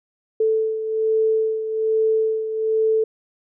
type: beating tone pair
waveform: sine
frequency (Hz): 440 / 441.2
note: A4 / A4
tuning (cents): 0 / +5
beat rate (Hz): 1.2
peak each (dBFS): -18 / -25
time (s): 0.4-3.04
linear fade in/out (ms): 5
effects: none